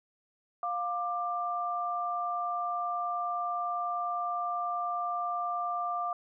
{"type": "tone pair together", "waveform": "sine", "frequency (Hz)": [704.6, 1185], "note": ["F5", "D6"], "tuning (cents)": [15, 15], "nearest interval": "major sixth", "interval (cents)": 900, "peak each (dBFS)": [-33, -32], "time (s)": [0.63, 6.13], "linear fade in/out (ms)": 2, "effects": []}